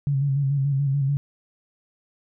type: tone with vibrato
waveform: sine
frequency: 138.9 Hz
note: C#3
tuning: 4 cents sharp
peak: -19 dBFS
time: 0.07-1.17 s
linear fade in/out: 0 ms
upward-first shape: square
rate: 6.9 Hz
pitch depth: 44 cents each way
effects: none